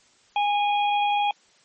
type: harmonic tone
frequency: 822 Hz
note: G#5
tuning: 18 cents flat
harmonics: 1 / 3 / 4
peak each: -20 / -30 / -32 dBFS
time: 0.36-1.31 s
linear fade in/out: 2 ms
effects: white hiss -59 dBFS RMS until 1.64 s + MP3 32 kbps